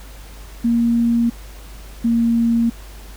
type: tone pair in turn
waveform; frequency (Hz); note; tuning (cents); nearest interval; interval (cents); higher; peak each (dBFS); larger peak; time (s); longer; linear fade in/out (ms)
sine; 234.1 / 232.1; A#3 / A#3; +8 / -7; unison; 15; first; -13; neither; 0.64-1.3 / 2.04-2.7; neither; 10
effects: added 50 Hz sine -35 dBFS peak until 3.16 s + pink hiss -43 dBFS RMS until 3.16 s